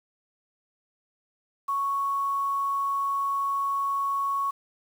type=tone with quantisation; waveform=sine; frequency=1108.7 Hz; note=C#6; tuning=in tune; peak=-24 dBFS; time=1.68-4.51 s; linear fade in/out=10 ms; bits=8; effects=none